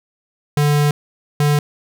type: tone bursts at uneven times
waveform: square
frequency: 146.83 Hz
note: D3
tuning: in tune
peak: -13 dBFS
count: 2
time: 0.57-0.91 / 1.4-1.59 s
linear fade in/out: 2 ms
effects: none